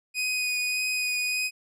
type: tone with vibrato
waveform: sawtooth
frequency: 2489 Hz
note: D#7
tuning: in tune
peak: -22 dBFS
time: 0.14-1.51 s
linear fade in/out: 50 ms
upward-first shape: sine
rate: 1.7 Hz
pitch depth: 12 cents each way
effects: low-pass 12000 Hz 12 dB/octave